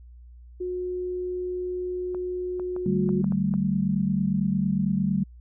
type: tone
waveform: sine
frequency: 362.4 Hz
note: F#4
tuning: 36 cents flat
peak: -27 dBFS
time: 0.6-3.22 s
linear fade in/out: 10 ms
type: clicks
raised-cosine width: 1 ms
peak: -26 dBFS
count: 7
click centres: 2.147 / 2.597 / 2.764 / 3.091 / 3.243 / 3.322 / 3.539 s
type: chord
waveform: sine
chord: D suspended fourth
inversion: none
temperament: equal with one note detuned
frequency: 146.83 / 191.19 / 220 Hz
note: D3 / G3 / A3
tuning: 0 / -43 / 0 cents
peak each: -29 / -23 / -28 dBFS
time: 2.86-5.24 s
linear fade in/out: 2 ms
effects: added 60 Hz sine -44 dBFS peak until 5.4 s